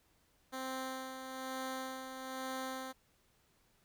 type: tone with tremolo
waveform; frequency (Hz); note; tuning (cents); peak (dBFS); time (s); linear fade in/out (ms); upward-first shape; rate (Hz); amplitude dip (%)
10% pulse; 261.6; C4; 0; -30; 0.52-2.93; 20; sine; 1.1; 50
effects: pink hiss -72 dBFS RMS until 3.84 s